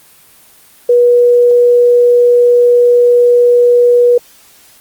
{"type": "tone", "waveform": "sine", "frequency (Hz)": 484.5, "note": "B4", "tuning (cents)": -33, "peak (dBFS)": -4, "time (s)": [0.89, 4.18], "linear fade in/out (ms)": 5, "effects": ["white hiss -43 dBFS RMS until 4.8 s", "Opus 24 kbps"]}